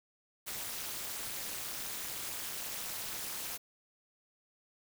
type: noise with amplitude modulation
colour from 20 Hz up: white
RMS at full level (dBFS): -36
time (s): 0.46-3.58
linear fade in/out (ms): 20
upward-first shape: sine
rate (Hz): 226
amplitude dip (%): 100
effects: none